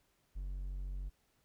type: tone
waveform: triangle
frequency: 46.73 Hz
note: F#1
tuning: 18 cents sharp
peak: -36 dBFS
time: 0.35-1.1 s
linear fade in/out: 20 ms
effects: pink hiss -75 dBFS RMS until 1.44 s